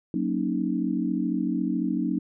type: chord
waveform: sine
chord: D# minor seventh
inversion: first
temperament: equal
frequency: 185 / 233.1 / 277.2 / 311.1 Hz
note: F#3 / A#3 / C#4 / D#4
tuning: 0 / 0 / 0 / 0 cents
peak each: -29 dBFS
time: 0.14-2.19 s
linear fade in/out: 2 ms
effects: none